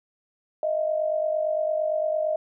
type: tone pair together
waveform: sine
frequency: 622.3 / 671.1 Hz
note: D#5 / E5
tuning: 0 / +31 cents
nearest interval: minor second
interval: 131 cents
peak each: -23 / -29 dBFS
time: 0.63-2.36 s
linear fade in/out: 2 ms
effects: none